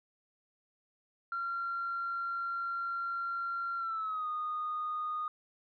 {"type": "tone with pitch glide", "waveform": "sine", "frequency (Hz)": [1376, 1233], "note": ["F6", "D#6"], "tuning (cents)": [-26, -16], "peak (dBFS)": -32, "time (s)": [1.32, 5.28], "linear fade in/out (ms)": 2, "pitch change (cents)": -190, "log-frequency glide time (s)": [3.77, 4.28], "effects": ["tanh soft clip ceiling -28 dBFS"]}